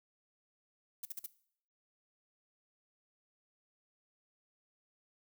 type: noise bursts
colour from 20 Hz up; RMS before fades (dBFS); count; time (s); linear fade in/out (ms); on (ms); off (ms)
violet; -41; 4; 1.03-1.263; 5; 23; 47
effects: noise-tail reverb RT60 0.6 s tail -18 dB re dry